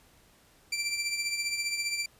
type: tone with tremolo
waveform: 20% pulse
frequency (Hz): 2349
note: D7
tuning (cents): 0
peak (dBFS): -22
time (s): 0.72-2.06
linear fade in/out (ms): 5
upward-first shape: triangle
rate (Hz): 15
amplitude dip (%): 60
effects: pink hiss -61 dBFS RMS until 2.19 s + resampled to 32000 Hz